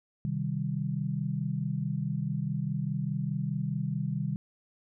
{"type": "chord", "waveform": "sine", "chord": "C minor", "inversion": "none", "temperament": "equal", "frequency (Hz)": [130.81, 155.56, 196], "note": ["C3", "Eb3", "G3"], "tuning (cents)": [0, 0, 0], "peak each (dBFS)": [-33, -32, -34], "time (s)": [0.25, 4.36], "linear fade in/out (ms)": 0, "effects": []}